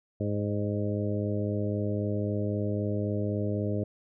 harmonic tone with a mistuned harmonic, 103.83 Hz, G#2, in tune, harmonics 1 / 2 / 3 / 4 / 5 / 6, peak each -30 / -33 / -35 / -36 / -37 / -38 dBFS, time 0.2-3.84 s, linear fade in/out 5 ms, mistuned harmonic 6, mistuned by -22 cents, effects none

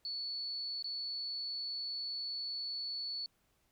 sine tone with dropouts, 4435 Hz, C#8, in tune, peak -37 dBFS, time 0.05-3.26 s, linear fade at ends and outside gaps 1 ms, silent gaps 0.825-0.843 s, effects pink hiss -75 dBFS RMS until 3.71 s

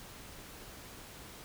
silence, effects pink hiss -50 dBFS RMS until 1.44 s

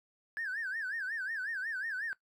triangle tone with vibrato, 1661.2 Hz, G#6, in tune, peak -31 dBFS, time 0.37-2.13 s, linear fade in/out 0 ms, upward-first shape sine, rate 5.5 Hz, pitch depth 190 cents each way, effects noise-tail reverb RT60 0.1 s tail -20 dB re dry + tanh soft clip ceiling -31 dBFS

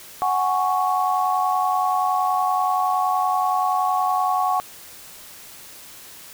sine chord, F# suspended second, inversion none, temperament equal, 740 / 830.6 / 1108.7 Hz, F#5 / G#5 / C#6, 0 / 0 / 0 cents, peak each -21 / -25 / -22 dBFS, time 0.22-4.6 s, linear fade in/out 0 ms, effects white hiss -42 dBFS RMS until 6.33 s

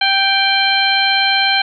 harmonic tone with a mistuned harmonic, 784 Hz, G5, in tune, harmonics 1 / 2 / 3 / 4 / 5, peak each -18 / -18 / -18 / -18 / -18 dBFS, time 0.01-1.62 s, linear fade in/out 5 ms, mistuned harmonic 5, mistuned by +82 cents, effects none

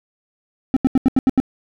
triangle tone bursts, 261.9 Hz, C4, 2 cents sharp, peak -8 dBFS, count 7, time 0.74-1.401 s, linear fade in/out 0 ms, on 25 ms, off 81 ms, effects none

